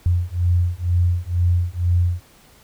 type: beating tone pair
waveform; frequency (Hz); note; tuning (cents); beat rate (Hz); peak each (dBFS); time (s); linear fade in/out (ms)
sine; 86.9 / 89; F2 / F2; -8 / +33; 2.1; -19; 0.06-2.21; 0
effects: pink hiss -51 dBFS RMS until 2.63 s